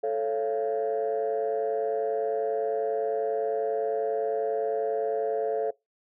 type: chord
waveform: sine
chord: A augmented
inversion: none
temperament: just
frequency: 440 / 550 / 687.5 Hz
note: A4 / C#5 / E#5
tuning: 0 / -14 / -27 cents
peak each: -26 / -30 / -30 dBFS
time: 0.03-5.71 s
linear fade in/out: 10 ms
effects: noise-tail reverb RT60 0.2 s tail -23 dB re dry + tanh soft clip ceiling -19 dBFS